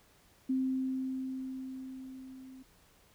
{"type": "tone with level ramp", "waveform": "sine", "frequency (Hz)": 261.6, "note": "C4", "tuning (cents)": 0, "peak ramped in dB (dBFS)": [-27, -48], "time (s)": [0.49, 2.63], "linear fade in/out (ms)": 10, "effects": ["pink hiss -64 dBFS RMS until 3.14 s"]}